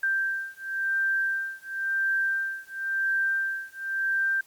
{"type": "beating tone pair", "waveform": "sine", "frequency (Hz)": [1574, 1574.95], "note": ["G6", "G6"], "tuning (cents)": [7, 8], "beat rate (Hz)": 0.95, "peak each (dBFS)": -28, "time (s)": [0.03, 4.41], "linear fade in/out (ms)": 5, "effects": ["white hiss -58 dBFS RMS until 4.46 s", "Opus 48 kbps"]}